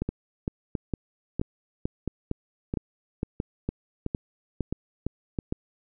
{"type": "two click trains", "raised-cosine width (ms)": 3, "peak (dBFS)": [-15, -14], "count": [9, 13], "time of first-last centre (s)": [[0.09, 5.388], [0.02, 5.525]], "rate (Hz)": [1.51, 2.18], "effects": []}